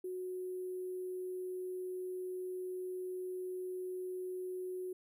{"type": "tone with sample-and-hold", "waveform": "sine", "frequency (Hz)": 367.4, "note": "F#4", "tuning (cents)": -12, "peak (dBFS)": -38, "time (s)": [0.04, 4.93], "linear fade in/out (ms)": 5, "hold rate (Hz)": 11025, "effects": []}